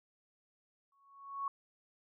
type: tone with exponential growth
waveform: sine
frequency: 1108.7 Hz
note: C#6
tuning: in tune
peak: -32 dBFS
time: 0.92-1.48 s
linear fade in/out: 2 ms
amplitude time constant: 120 ms
effects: none